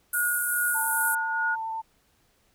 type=band-pass noise; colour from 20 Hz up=pink; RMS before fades=-30 dBFS; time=0.13-1.15 s; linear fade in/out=5 ms; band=9300 to 13000 Hz; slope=48 dB/octave
type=tone with tremolo; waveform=sine; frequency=1445 Hz; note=F#6; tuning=41 cents flat; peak=-23 dBFS; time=0.13-1.56 s; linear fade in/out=20 ms; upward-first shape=triangle; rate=2.4 Hz; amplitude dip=50%
type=tone with vibrato; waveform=sine; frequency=893 Hz; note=A5; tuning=25 cents sharp; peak=-29 dBFS; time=0.74-1.82 s; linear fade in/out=20 ms; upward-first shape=sine; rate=9.9 Hz; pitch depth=9 cents each way
effects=pink hiss -66 dBFS RMS until 2.54 s